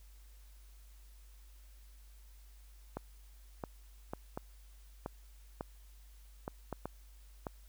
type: clicks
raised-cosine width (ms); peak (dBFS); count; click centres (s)
1; -24; 10; 2.97 / 3.638 / 4.135 / 4.375 / 5.061 / 5.609 / 6.479 / 6.727 / 6.856 / 7.468
effects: added 50 Hz sine -54 dBFS peak until 7.68 s + white hiss -67 dBFS RMS until 7.68 s